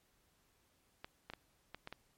clicks, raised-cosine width 0.3 ms, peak -29 dBFS, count 6, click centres 1.045 / 1.3 / 1.336 / 1.746 / 1.874 / 1.926 s, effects pink hiss -74 dBFS RMS until 2.17 s + MP3 64 kbps

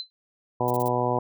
sine tone with exponential decay, 4058 Hz, B7, 46 cents sharp, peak -27 dBFS, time 0-0.1 s, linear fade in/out 0 ms, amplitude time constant 20 ms
harmonic tone, 123.1 Hz, B2, 5 cents flat, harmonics 1 / 2 / 3 / 4 / 5 / 6 / 7 / 8, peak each -30 / -32 / -30 / -29 / -30 / -30 / -31 / -29 dBFS, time 0.6-1.19 s, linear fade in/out 5 ms
violet noise bursts, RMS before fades -37 dBFS, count 4, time 0.68-0.882 s, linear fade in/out 0 ms, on 25 ms, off 34 ms
effects none

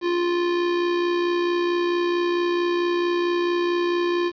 square tone with amplitude modulation, 349.2 Hz, F4, in tune, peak -19 dBFS, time 0.01-4.32 s, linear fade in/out 50 ms, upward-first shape sine, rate 64.5 Hz, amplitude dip 35%, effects resampled to 11025 Hz + 8-bit

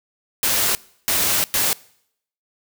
white noise bursts at uneven times, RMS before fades -19 dBFS, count 3, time 0.43-0.75 / 1.08-1.44 / 1.54-1.73 s, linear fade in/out 0 ms, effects noise-tail reverb RT60 0.7 s tail -23 dB re dry

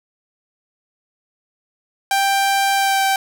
sawtooth tone with pitch glide, 787 to 778 Hz, G5 to G5, +7 to -13 cents, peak -11 dBFS, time 2.11-3.16 s, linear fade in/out 2 ms, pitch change -20 cents, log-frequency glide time 2.75-3.03 s, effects none

